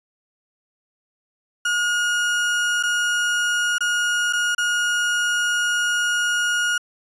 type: tone with dropouts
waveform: 35% pulse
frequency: 1436 Hz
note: F6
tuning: 48 cents sharp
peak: -17 dBFS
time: 1.65-6.78 s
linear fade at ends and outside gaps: 5 ms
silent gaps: 2.828-2.834 / 3.783-3.806 / 4.327-4.332 / 4.549-4.58 s
effects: resampled to 22050 Hz